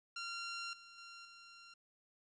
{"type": "tone with level steps", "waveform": "15% pulse", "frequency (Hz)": 1380, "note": "F6", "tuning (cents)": -21, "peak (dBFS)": [-35, -49, -45, -49], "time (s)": [0.16, 1.74], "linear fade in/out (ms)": 5, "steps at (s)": [0.73, 0.98, 1.25], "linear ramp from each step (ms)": 2, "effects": ["resampled to 22050 Hz", "12-bit"]}